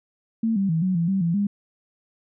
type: tone with pitch steps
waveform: sine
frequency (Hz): 225.3 / 195.7 / 161.9 / 185.8 / 168.1 / 193 / 168.4 / 202.7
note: A3 / G3 / E3 / F#3 / E3 / G3 / E3 / G#3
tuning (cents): +41 / -3 / -31 / +7 / +34 / -27 / +37 / -42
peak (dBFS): -19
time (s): 0.43-1.47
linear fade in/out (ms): 5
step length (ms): 130
effects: none